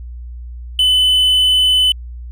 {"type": "tone", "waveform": "triangle", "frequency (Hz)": 3014, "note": "F#7", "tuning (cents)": 31, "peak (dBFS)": -8, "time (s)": [0.79, 1.92], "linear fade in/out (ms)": 2, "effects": ["added 60 Hz sine -27 dBFS peak until 2.31 s"]}